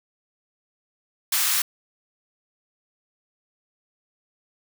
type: high-pass noise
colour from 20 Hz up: white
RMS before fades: -22 dBFS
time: 1.32-1.62 s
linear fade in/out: 5 ms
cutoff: 1000 Hz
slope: 24 dB/octave
effects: none